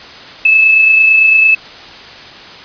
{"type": "tone with amplitude modulation", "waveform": "sine", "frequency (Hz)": 2611, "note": "E7", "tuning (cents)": -17, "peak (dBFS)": -3, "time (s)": [0.45, 1.55], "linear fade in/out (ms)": 5, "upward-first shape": "sine", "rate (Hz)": 28.9, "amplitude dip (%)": 35, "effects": ["white hiss -32 dBFS RMS until 2.64 s", "resampled to 11025 Hz"]}